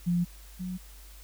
sine tone pair in turn, 174.61 / 182.87 Hz, F3 / F#3, 0 / -20 cents, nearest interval minor second, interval 80 cents, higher second, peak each -23 / -32 dBFS, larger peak first, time 0.06-0.25 / 0.59-0.78 s, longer neither, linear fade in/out 20 ms, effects added 50 Hz sine -47 dBFS peak until 1.23 s + white hiss -54 dBFS RMS until 1.23 s

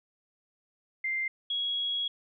sine tone pair in turn, 2093 / 3322 Hz, C7 / G#7, 0 / 0 cents, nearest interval minor sixth, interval 800 cents, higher second, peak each -28 dBFS, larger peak neither, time 1.04-1.28 / 1.5-2.08 s, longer second, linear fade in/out 5 ms, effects none

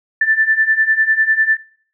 sine beating tone pair, 1760 / 1770 Hz, A6 / A6, 0 / +10 cents, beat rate 10 Hz, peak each -16 / -13 dBFS, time 0.21-1.57 s, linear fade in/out 5 ms, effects noise-tail reverb RT60 0.6 s tail -22 dB re dry

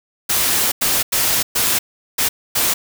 white noise bursts at uneven times, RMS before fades -17 dBFS, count 6, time 0.29-0.72 / 0.81-1.03 / 1.12-1.43 / 1.55-1.79 / 2.18-2.29 / 2.55-2.74 s, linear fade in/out 10 ms, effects none

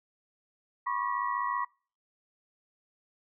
sine tone cluster, 984 / 1090 / 1165 / 1928 Hz, B5 / C#6 / D6 / B6, -7 / -29 / -14 / -42 cents, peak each -33 / -32 / -38 / -38 dBFS, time 0.86-1.65 s, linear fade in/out 10 ms, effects noise-tail reverb RT60 0.4 s tail -25 dB re dry

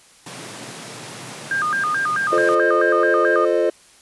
pink high-pass noise, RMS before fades -35 dBFS, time 0.26-2.55 s, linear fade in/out 5 ms, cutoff 110 Hz, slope 96 dB/octave
sine tone with vibrato, 1398 Hz, F6, 1 cent sharp, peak -18 dBFS, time 1.51-3.45 s, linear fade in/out 2 ms, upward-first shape square, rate 4.6 Hz, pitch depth 230 cents each way
triangle chord, F dominant seventh, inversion none, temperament equal with one note detuned, 349.2 / 440 / 523.3 / 612.3 Hz, F4 / A4 / C5 / Eb5, 0 / 0 / 0 / -28 cents, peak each -19 dBFS, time 2.32-3.7 s, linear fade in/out 5 ms
effects white hiss -50 dBFS RMS until 4.01 s + resampled to 24000 Hz

